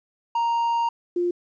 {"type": "tone pair in turn", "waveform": ["triangle", "sine"], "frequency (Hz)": [932.3, 351.3], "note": ["A#5", "F4"], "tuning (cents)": [0, 10], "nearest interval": "octave + perfect fourth", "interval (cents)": 1690, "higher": "first", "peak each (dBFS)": [-18, -20], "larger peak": "first", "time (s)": [[0.35, 0.89], [1.16, 1.31]], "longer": "first", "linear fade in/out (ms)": 5, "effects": ["resampled to 16000 Hz", "10-bit"]}